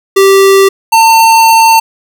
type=tone pair in turn; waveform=square; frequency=390 / 901.7 Hz; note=G4 / A5; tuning=-9 / +42 cents; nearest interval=octave + minor third; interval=1451 cents; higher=second; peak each=-3 dBFS; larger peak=neither; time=0.16-0.69 / 0.92-1.8 s; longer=second; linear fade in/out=10 ms; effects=none